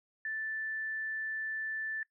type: tone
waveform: sine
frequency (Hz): 1760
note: A6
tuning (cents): 0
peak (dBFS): -34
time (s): 0.25-2.03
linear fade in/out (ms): 2
effects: noise-tail reverb RT60 0.1 s tail -21 dB re dry